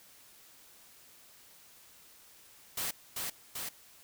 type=noise with echo; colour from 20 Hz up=white; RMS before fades=-35 dBFS; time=2.77-2.91 s; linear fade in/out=5 ms; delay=390 ms; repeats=2; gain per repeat=-2 dB; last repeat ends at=3.69 s; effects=white hiss -58 dBFS RMS until 4.03 s

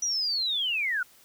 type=linear sweep; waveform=sine; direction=down; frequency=5920 to 1396.9 Hz; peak=-25 dBFS; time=0.02-1.03 s; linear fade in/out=5 ms; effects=white hiss -57 dBFS RMS until 1.24 s

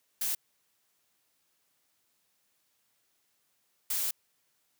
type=noise bursts at uneven times; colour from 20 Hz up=blue; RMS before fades=-31 dBFS; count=2; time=0.21-0.35 / 3.9-4.11 s; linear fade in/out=5 ms; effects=white hiss -74 dBFS RMS until 4.79 s + high-pass 80 Hz 12 dB/octave

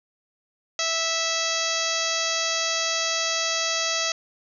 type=harmonic tone; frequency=656 Hz; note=E5; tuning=9 cents flat; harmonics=1 / 2 / 3 / 4 / 5 / 6 / 7 / 8 / 9 / 10; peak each=-32 / -32 / -32 / -32 / -32 / -32 / -32 / -32 / -32 / -32 dBFS; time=0.79-4.12 s; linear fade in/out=2 ms; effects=none

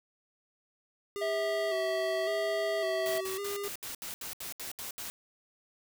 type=tone with vibrato; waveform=square; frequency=392 Hz; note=G4; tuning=in tune; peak=-35 dBFS; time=1.16-3.68 s; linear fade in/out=0 ms; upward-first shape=square; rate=0.9 Hz; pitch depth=50 cents each way
type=harmonic tone; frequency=650 Hz; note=E5; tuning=24 cents flat; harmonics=1 / 3 / 5 / 7; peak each=-30 / -39 / -45 / -47 dBFS; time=1.21-3.21 s; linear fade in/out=10 ms
type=noise bursts; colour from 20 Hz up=white; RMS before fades=-40 dBFS; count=11; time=3.06-5.1 s; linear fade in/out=0 ms; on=120 ms; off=72 ms
effects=none

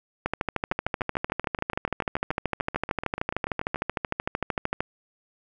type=two click trains; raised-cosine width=0.5 ms; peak=-15 / -10 dBFS; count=22 / 61; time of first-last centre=0.72-3.759 / 0.26-4.805 s; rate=6.91 / 13.2 Hz; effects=none

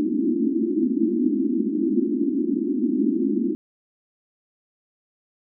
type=band-pass noise; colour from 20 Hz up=white; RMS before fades=-22 dBFS; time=0-3.55 s; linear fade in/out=0 ms; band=210 to 350 Hz; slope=96 dB/octave; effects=none

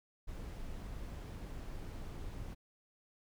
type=noise; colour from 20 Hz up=brown; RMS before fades=-44 dBFS; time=0.27-2.55 s; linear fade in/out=20 ms; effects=none

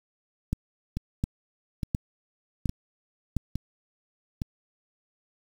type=two click trains; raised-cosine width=5 ms; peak=-17 / -13 dBFS; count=5 / 5; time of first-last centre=0.97-4.418 / 0.53-3.367 s; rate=1.16 / 1.41 Hz; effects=7-bit

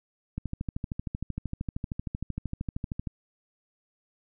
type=click train; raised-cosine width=5 ms; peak=-19 dBFS; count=36; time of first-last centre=0.38-3.072 s; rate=13 Hz; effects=none

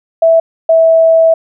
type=tone pair in turn; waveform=sine; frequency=657 / 652.8 Hz; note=E5 / E5; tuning=-6 / -17 cents; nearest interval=unison; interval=11 cents; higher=first; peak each=-4 dBFS; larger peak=neither; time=0.22-0.4 / 0.69-1.34 s; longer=second; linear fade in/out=5 ms; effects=none

